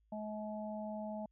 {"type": "harmonic tone", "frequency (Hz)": 213.2, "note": "G#3", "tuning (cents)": 46, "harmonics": [1, 3, 4], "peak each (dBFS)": [-42, -43, -48], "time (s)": [0.12, 1.26], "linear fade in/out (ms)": 5, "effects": ["added 53 Hz sine -70 dBFS peak until 1.31 s"]}